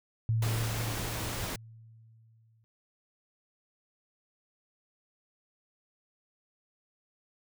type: tone with exponential decay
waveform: sine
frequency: 112.4 Hz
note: A2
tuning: 37 cents sharp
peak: -24 dBFS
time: 0.29-2.64 s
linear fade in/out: 0 ms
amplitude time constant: 510 ms
type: noise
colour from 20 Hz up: pink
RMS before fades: -36 dBFS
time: 0.42-1.56 s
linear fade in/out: 5 ms
effects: none